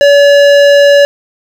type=tone with hard clipping; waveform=sine; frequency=570 Hz; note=C#5; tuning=48 cents sharp; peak=-4 dBFS; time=0.01-1.05 s; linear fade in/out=0 ms; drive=15 dB; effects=none